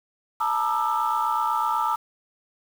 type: tone cluster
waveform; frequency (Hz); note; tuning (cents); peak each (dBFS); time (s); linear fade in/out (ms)
sine; 876 / 944 / 1201 / 1321; A5 / A#5 / D6 / E6; -8 / +22 / +38 / +3; -26; 0.4-1.96; 10
effects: tanh soft clip ceiling -14 dBFS + 7-bit